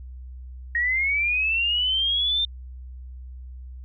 sine linear sweep, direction up, 1864.7 to 3620 Hz, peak -20 dBFS, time 0.75-2.45 s, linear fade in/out 2 ms, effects added 63 Hz sine -36 dBFS peak until 3.84 s

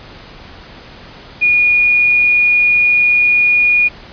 sine tone with quantisation, 2443 Hz, D#7, 32 cents flat, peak -8 dBFS, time 1.41-3.89 s, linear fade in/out 20 ms, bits 6, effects pink hiss -36 dBFS RMS until 4.12 s + resampled to 11025 Hz

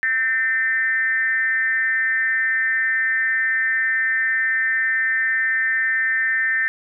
sine tone with frequency modulation, 1809 Hz, A6, 48 cents sharp, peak -17 dBFS, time 0.03-6.68 s, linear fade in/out 0 ms, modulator 243 Hz, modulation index 0.71, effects none

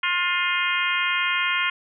harmonic tone with a mistuned harmonic, 355 Hz, F4, 28 cents sharp, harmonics 3 / 4 / 5 / 6 / 7 / 8 / 9, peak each -28 / -27 / -30 / -26 / -28 / -30 / -32 dBFS, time 0.03-1.7 s, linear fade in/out 5 ms, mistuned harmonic 6, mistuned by -20 cents, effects none

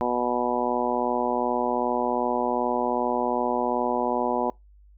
harmonic tone, 122.6 Hz, B2, 12 cents flat, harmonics 2 / 3 / 4 / 5 / 6 / 7 / 8, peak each -30 / -30 / -30 / -30 / -30 / -30 / -30 dBFS, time 0.01-4.5 s, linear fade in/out 0 ms, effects noise-tail reverb RT60 0.2 s tail -26 dB re dry + added 50 Hz sine -50 dBFS peak until 4.97 s

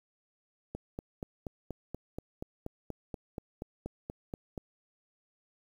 click train, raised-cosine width 2 ms, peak -24 dBFS, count 17, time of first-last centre 0.75-4.578 s, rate 4.18 Hz, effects 9-bit

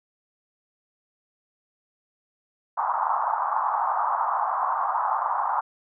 pink band-pass noise, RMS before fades -25 dBFS, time 2.77-5.61 s, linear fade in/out 10 ms, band 790 to 1200 Hz, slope 48 dB/octave, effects none

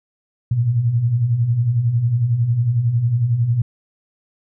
sine beating tone pair, 110 / 121 Hz, A2 / B2, 0 / -35 cents, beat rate 11 Hz, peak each -23 / -15 dBFS, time 0.51-3.62 s, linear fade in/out 5 ms, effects none

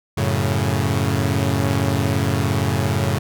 sawtooth chord, F# minor, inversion none, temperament equal, 92.5 / 110 / 138.59 Hz, F#2 / A2 / C#3, 0 / 0 / 0 cents, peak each -18 dBFS, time 0.17-3.19 s, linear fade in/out 10 ms, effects none

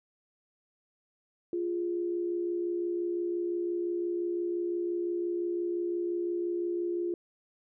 sine tone pair together, 347.9 / 413.7 Hz, F4 / G#4, -7 / -7 cents, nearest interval minor third, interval 300 cents, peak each -29 / -39 dBFS, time 1.53-7.14 s, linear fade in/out 2 ms, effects none

